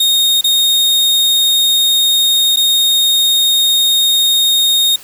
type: tone with dropouts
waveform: 40% pulse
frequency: 3709 Hz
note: A#7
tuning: 9 cents flat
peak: -8 dBFS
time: 0-4.96 s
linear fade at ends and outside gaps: 5 ms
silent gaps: 0.411-0.441 / 2.561-2.569 s
effects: white hiss -37 dBFS RMS until 5.03 s